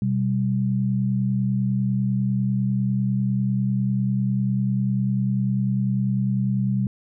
sine tone pair together, 125.94 / 196 Hz, B2 / G3, +34 / 0 cents, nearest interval minor sixth, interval 766 cents, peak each -22 dBFS, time 0.02-6.87 s, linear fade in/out 2 ms, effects none

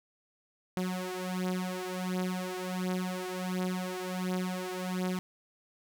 sawtooth beating tone pair, 182.8 / 184.2 Hz, F#3 / F#3, -21 / -7 cents, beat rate 1.4 Hz, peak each -31 dBFS, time 0.77-5.19 s, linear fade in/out 0 ms, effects none

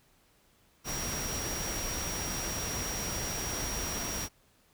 sine tone in noise, 5670 Hz, F8, 25 cents sharp, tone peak -37 dBFS, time 0.84-4.29 s, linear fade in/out 50 ms, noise pink, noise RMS -36 dBFS, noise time 0.84-4.29 s, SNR -4 dB, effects pink hiss -66 dBFS RMS until 4.73 s

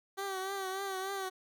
15% pulse tone with vibrato, 385.5 Hz, G4, 29 cents flat, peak -29 dBFS, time 0.17-1.3 s, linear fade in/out 20 ms, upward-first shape triangle, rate 3.4 Hz, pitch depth 60 cents each way, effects none

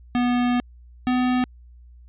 square tone pair in turn, 244.9 / 251.2 Hz, B3 / B3, -14 / +30 cents, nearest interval unison, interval 44 cents, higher second, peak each -19 dBFS, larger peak neither, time 0.15-0.6 / 1.07-1.44 s, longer first, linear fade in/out 0 ms, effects added 60 Hz sine -44 dBFS peak until 2.08 s + resampled to 8000 Hz

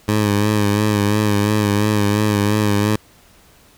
15% pulse tone with vibrato, 104.3 Hz, G#2, 8 cents sharp, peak -8 dBFS, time 0.08-2.96 s, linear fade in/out 5 ms, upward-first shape sine, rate 2.9 Hz, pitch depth 47 cents each way, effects pink hiss -50 dBFS RMS until 3.77 s

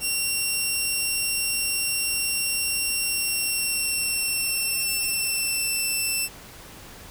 10% pulse tone with pitch glide, 2746 to 2676 Hz, F7 to E7, -30 to +25 cents, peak -15 dBFS, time 0-6.29 s, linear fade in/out 50 ms, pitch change -45 cents, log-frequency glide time 2.92-5.99 s, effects pink hiss -44 dBFS RMS until 7.1 s

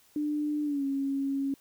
sine tone with pitch glide, 297.9 to 274.8 Hz, D4 to C#4, +25 to -15 cents, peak -27 dBFS, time 0.16-1.54 s, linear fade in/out 2 ms, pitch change -140 cents, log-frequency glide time 0.64-0.84 s, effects white hiss -62 dBFS RMS until 1.6 s

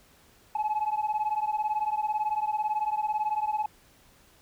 sine beating tone pair, 844 / 862 Hz, G#5 / A5, +28 / -36 cents, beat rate 18 Hz, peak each -27 dBFS, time 0.55-3.66 s, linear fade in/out 5 ms, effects tanh soft clip ceiling -22 dBFS + pink hiss -59 dBFS RMS until 4.41 s

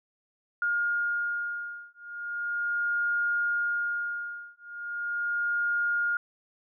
sine beating tone pair, 1419 / 1419.38 Hz, F6 / F6, +27 / +28 cents, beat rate 0.38 Hz, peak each -30 dBFS, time 0.62-6.17 s, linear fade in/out 2 ms, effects none

